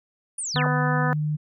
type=linear sweep; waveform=sine; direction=down; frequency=9770 to 329.6 Hz; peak=-27 dBFS; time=0.38-0.67 s; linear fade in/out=5 ms
type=tone with pitch glide; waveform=sine; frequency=150.2 to 151.24 Hz; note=D3 to D#3; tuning=+39 to -49 cents; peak=-22 dBFS; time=0.54-1.37 s; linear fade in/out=20 ms; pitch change=+12 cents; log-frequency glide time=0.72-1.01 s
type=harmonic tone; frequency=249.7 Hz; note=B3; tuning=19 cents sharp; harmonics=1 / 2 / 3 / 4 / 5 / 6 / 7; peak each=-30 / -30 / -30 / -30 / -30 / -30 / -30 dBFS; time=0.56-1.13 s; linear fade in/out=0 ms
effects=none

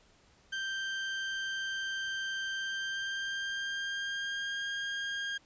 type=tone with pitch glide; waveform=30% pulse; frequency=1568 to 1614.9 Hz; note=G6 to G#6; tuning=0 to -49 cents; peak=-31 dBFS; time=0.52-5.38 s; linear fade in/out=10 ms; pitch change=+51 cents; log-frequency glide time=2.53-4.67 s; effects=pink hiss -64 dBFS RMS until 5.45 s + resampled to 16000 Hz

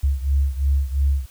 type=beating tone pair; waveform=sine; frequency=68.4 / 71.3 Hz; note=C#2 / C#2; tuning=-23 / +49 cents; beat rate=2.9 Hz; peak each=-18 / -21 dBFS; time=0.03-1.26 s; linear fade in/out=10 ms; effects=tanh soft clip ceiling -9 dBFS + white hiss -51 dBFS RMS until 1.3 s

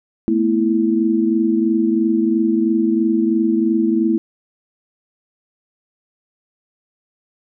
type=chord; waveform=sine; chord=A suspended second; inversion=none; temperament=equal with one note detuned; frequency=220 / 243 / 329.6 Hz; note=A3 / B3 / E4; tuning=0 / -28 / 0 cents; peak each=-18 / -21 / -16 dBFS; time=0.28-4.18 s; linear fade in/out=0 ms; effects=none

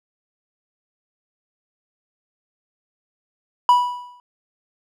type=tone with exponential decay; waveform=triangle; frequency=981 Hz; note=B5; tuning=12 cents flat; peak=-6 dBFS; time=3.69-4.2 s; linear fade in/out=1 ms; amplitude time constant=110 ms; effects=none

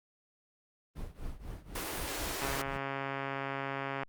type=noise with tremolo; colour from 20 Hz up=brown; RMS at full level=-39 dBFS; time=0.95-2.78 s; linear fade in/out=20 ms; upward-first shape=triangle; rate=4 Hz; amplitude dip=90%
type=high-pass noise; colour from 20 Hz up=pink; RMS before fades=-38 dBFS; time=1.75-2.62 s; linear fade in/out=5 ms; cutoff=270 Hz; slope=96 dB/octave
type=click train; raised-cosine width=0.5 ms; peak=-21 dBFS; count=222; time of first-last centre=2.42-4.033 s; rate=137 Hz
effects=Opus 32 kbps

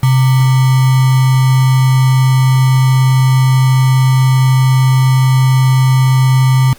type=tone with sample-and-hold; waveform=sine; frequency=130.6 Hz; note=C3; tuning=3 cents flat; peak=-6 dBFS; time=0.03-6.73 s; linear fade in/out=2 ms; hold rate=1050 Hz; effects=pink hiss -41 dBFS RMS until 6.78 s + Opus 24 kbps

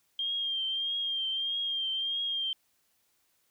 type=tone with vibrato; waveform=sine; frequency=3200 Hz; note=G7; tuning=35 cents sharp; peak=-29 dBFS; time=0.19-2.53 s; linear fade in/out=2 ms; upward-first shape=triangle; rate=1.6 Hz; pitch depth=46 cents each way; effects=white hiss -72 dBFS RMS until 3.5 s

